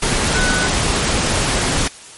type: tone in noise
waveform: sine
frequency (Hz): 1490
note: F#6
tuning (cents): +12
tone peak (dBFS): -19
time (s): 0.34-0.67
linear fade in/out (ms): 5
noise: pink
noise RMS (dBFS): -17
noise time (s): 0.02-1.88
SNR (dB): -5
effects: white hiss -38 dBFS RMS until 2.17 s + MP3 48 kbps